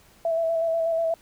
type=tone with vibrato; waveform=sine; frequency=659.3 Hz; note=E5; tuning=in tune; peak=-21 dBFS; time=0.25-1.14 s; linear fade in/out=2 ms; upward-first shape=square; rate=8.2 Hz; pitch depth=20 cents each way; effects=pink hiss -56 dBFS RMS until 1.21 s